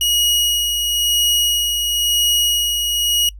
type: tone with tremolo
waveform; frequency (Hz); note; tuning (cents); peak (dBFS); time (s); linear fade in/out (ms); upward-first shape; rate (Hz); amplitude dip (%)
sawtooth; 2897; F#7; -37; -10; 0.01-3.29; 2; sine; 0.98; 40
effects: noise-tail reverb RT60 0.1 s tail -25 dB re dry + added 50 Hz sine -33 dBFS peak until 3.39 s